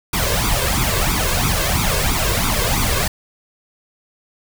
pink noise with flanger, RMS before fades -18 dBFS, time 0.13-3.08 s, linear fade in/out 5 ms, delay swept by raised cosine 0.83 to 1.93 ms, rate 3 Hz, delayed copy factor +0.8, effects none

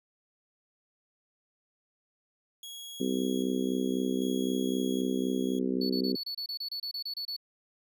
sawtooth tone with tremolo, 3322 Hz, G#7, in tune, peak -38 dBFS, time 2.63-5.59 s, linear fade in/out 2 ms, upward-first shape square, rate 0.63 Hz, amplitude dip 40%
harmonic tone, 63.9 Hz, C2, 40 cents flat, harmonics 3 / 4 / 5 / 6 / 7 / 8, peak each -34 / -30 / -37 / -33 / -39 / -45 dBFS, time 3-6.16 s, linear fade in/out 5 ms
triangle tone bursts, 4435 Hz, C#8, in tune, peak -32 dBFS, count 14, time 5.81-7.365 s, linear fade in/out 5 ms, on 86 ms, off 27 ms
effects none

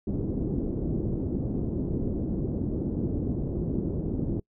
white low-pass noise, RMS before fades -29 dBFS, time 0.07-4.4 s, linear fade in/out 5 ms, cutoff 340 Hz, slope 24 dB/octave, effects noise-tail reverb RT60 0.1 s tail -26 dB re dry

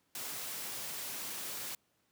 white noise, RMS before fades -41 dBFS, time 0.15-1.75 s, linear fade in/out 2 ms, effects pink hiss -75 dBFS RMS until 2.11 s + high-pass 100 Hz 12 dB/octave

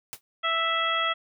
white noise with exponential decay, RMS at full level -33 dBFS, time 0.13-0.21 s, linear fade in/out 0 ms, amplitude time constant 16 ms
harmonic tone, 659.3 Hz, E5, in tune, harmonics 1 / 2 / 3 / 4 / 5, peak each -33 / -26 / -30 / -34 / -29 dBFS, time 0.43-1.14 s, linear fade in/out 20 ms
effects none

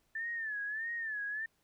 sine tone with vibrato, 1760 Hz, A6, in tune, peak -35 dBFS, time 0.15-1.46 s, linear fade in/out 5 ms, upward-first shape sine, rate 1.6 Hz, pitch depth 110 cents each way, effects pink hiss -75 dBFS RMS until 1.63 s

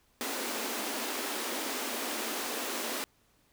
pink high-pass noise, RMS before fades -35 dBFS, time 0.21-3.04 s, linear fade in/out 0 ms, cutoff 220 Hz, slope 96 dB/octave, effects pink hiss -68 dBFS RMS until 3.52 s

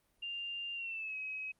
sine tone with pitch glide, 2794 to 2547 Hz, F7 to D#7, 0 to +40 cents, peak -38 dBFS, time 0.22-1.52 s, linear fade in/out 10 ms, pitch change -160 cents, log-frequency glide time 0.74-1.16 s, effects pink hiss -75 dBFS RMS until 1.59 s + Opus 32 kbps

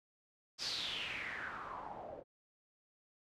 white noise with low-pass filter sweep, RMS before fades -43 dBFS, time 0.58-2.24 s, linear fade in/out 50 ms, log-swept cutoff 5200 to 530 Hz, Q 5.2, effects none

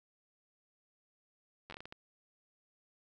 slowing click train, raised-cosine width 0.3 ms, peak -30 dBFS, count 8, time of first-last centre 1.7-1.925 s, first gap 10 ms, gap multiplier 1.38, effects 12-bit

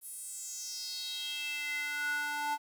square tone with high-pass filter sweep, 293.7 Hz, D4, in tune, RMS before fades -37 dBFS, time 0.01-2.58 s, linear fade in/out 50 ms, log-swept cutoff 11000 to 920 Hz, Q 4.8, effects 11-bit

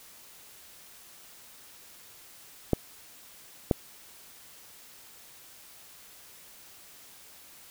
clicks, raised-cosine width 2 ms, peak -8 dBFS, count 2, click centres 2.733 / 3.712 s, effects white hiss -52 dBFS RMS until 7.7 s

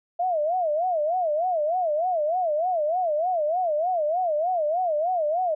sine tone with vibrato, 664 Hz, E5, 12 cents sharp, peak -21 dBFS, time 0.19-5.55 s, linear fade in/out 10 ms, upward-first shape sine, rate 3.3 Hz, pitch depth 200 cents each way, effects none

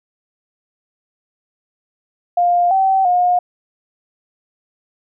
sine tone with pitch steps, 703 / 769 / 716 Hz, F5 / G5 / F5, +11 / -33 / +43 cents, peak -11 dBFS, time 2.37-3.39 s, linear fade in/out 5 ms, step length 340 ms, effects none

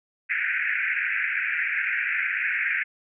pink band-pass noise, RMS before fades -26 dBFS, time 0.29-2.84 s, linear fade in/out 20 ms, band 1500 to 2500 Hz, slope 96 dB/octave, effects none

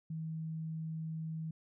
sine tone, 160 Hz, D#3, 49 cents sharp, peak -37 dBFS, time 0.1-1.51 s, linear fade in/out 5 ms, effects none

